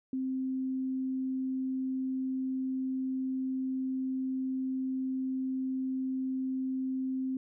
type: tone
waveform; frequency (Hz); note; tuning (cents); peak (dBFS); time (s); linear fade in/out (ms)
sine; 261.6; C4; 0; -30; 0.13-7.37; 2
effects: none